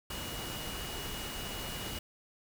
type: tone in noise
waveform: sine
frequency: 2898 Hz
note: F#7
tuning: 37 cents flat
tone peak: -45 dBFS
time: 0.1-1.99 s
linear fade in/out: 5 ms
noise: pink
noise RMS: -40 dBFS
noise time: 0.1-1.99 s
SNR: -8 dB
effects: none